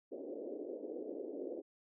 pink band-pass noise, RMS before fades -44 dBFS, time 0.11-1.62 s, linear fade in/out 20 ms, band 280 to 560 Hz, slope 48 dB/octave, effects none

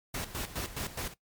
pink noise with tremolo, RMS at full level -35 dBFS, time 0.14-1.14 s, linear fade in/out 5 ms, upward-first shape square, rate 4.8 Hz, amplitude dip 75%, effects noise-tail reverb RT60 0.1 s tail -17 dB re dry + MP3 96 kbps

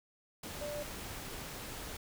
sine tone in noise, 589 Hz, D5, 5 cents sharp, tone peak -38 dBFS, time 0.61-0.83 s, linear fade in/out 5 ms, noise pink, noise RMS -44 dBFS, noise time 0.43-1.97 s, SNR +3 dB, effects none

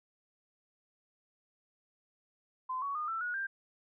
sine tone with pitch steps, 1028 / 1121 / 1222.5 / 1333.2 / 1453.8 / 1585.4 Hz, C6 / C#6 / D#6 / E6 / F#6 / G6, -31 / +19 / -31 / +19 / -31 / +19 cents, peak -33 dBFS, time 2.69-3.47 s, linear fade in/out 10 ms, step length 130 ms, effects none

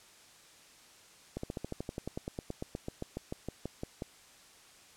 slowing click train, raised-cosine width 2 ms, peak -23 dBFS, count 24, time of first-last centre 1.37-4.022 s, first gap 64 ms, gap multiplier 1.05, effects white hiss -58 dBFS RMS until 4.96 s + low-pass 9000 Hz 12 dB/octave

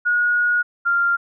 sine tone pair in turn, 1447 / 1392.6 Hz, F#6 / F6, -39 / -5 cents, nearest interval minor second, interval 66 cents, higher first, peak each -15 dBFS, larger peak neither, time 0.05-0.63 / 0.85-1.17 s, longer first, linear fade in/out 20 ms, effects none

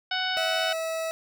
harmonic tone, 744 Hz, F#5, 9 cents sharp, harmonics 1 / 2 / 3 / 4 / 5 / 6 / 7, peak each -32 / -30 / -36 / -32 / -33 / -40 / -37 dBFS, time 0.11-0.73 s, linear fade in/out 5 ms
40% pulse tone, 649 Hz, E5, 27 cents flat, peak -27 dBFS, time 0.37-1.11 s, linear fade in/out 0 ms
effects none

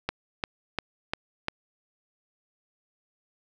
click train, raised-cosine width 0.3 ms, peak -11 dBFS, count 5, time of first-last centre 0.09-1.484 s, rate 2.87 Hz, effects none

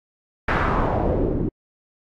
pink noise with low-pass filter sweep, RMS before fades -21 dBFS, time 0.48-1.49 s, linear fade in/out 5 ms, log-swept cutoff 1800 to 280 Hz, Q 2, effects AAC 64 kbps

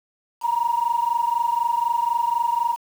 sine tone pair together, 932.3 / 956.3 Hz, A#5 / A#5, 0 / +44 cents, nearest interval unison, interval 44 cents, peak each -21 dBFS, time 0.41-2.77 s, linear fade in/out 50 ms, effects tanh soft clip ceiling -12 dBFS + 7-bit

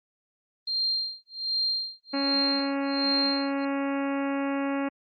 sine tone with tremolo, 4186 Hz, C8, in tune, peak -23 dBFS, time 0.67-3.65 s, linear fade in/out 5 ms, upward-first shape sine, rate 1.3 Hz, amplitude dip 100%
harmonic tone, 277.2 Hz, C#4, in tune, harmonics 1 / 2 / 3 / 4 / 5 / 6 / 7 / 8 / 9 / 10, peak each -27 / -33 / -37 / -39 / -41 / -43 / -44 / -45 / -46 / -47 dBFS, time 2.13-4.89 s, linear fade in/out 10 ms
effects Opus 24 kbps

